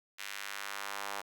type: tone with high-pass filter sweep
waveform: sawtooth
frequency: 100 Hz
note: G2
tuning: 35 cents sharp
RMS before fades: -41 dBFS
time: 0.18-1.22 s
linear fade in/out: 20 ms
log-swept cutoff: 2100 to 850 Hz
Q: 1.3
effects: none